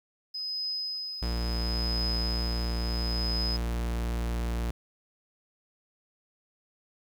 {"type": "tone with tremolo", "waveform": "sine", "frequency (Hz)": 5040, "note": "D#8", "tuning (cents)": 21, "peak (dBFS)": -29, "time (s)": [0.34, 3.57], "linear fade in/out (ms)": 10, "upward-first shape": "triangle", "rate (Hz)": 0.73, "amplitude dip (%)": 70}
{"type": "tone", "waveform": "45% pulse", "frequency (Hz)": 58.27, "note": "A#1", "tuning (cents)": 0, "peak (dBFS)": -28, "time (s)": [1.22, 4.71], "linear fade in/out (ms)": 5}
{"effects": ["10-bit"]}